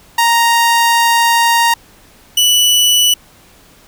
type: tone pair in turn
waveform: sawtooth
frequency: 932.3 / 2960 Hz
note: A#5 / F#7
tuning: 0 / 0 cents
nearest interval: octave + minor sixth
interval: 2000 cents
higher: second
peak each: -5 dBFS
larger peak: neither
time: 0.18-1.74 / 2.37-3.14 s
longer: first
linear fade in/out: 5 ms
effects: pink hiss -45 dBFS RMS until 3.87 s